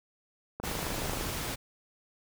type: click train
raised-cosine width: 1 ms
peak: -22 dBFS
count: 17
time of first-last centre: 0.6-1.211 s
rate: 26.2 Hz
type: noise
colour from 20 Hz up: pink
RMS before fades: -35 dBFS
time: 0.63-1.56 s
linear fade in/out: 20 ms
effects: none